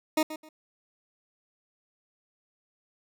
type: tone with echo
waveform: 20% pulse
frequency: 311.1 Hz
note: D#4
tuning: in tune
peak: -17 dBFS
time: 0.17-0.23 s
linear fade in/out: 5 ms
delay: 130 ms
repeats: 2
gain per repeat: -13 dB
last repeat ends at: 0.49 s
effects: none